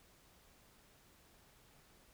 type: silence
effects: pink hiss -66 dBFS RMS until 2.13 s